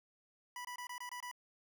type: tone bursts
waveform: 25% pulse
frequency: 983 Hz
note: B5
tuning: 8 cents flat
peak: -39 dBFS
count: 7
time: 0.56-1.314 s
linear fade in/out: 2 ms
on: 88 ms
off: 23 ms
effects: none